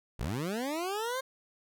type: linear sweep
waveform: 20% pulse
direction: up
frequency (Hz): 43.65 to 537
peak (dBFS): -27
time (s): 0.19-1.21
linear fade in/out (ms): 10
effects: none